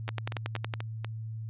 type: two click trains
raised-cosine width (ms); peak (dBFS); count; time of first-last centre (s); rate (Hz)
0.3; -16 / -20; 8 / 5; 0.09-0.738 / 0.08-1.046; 10.8 / 4.14
effects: added 111 Hz sine -35 dBFS peak until 1.49 s + resampled to 8000 Hz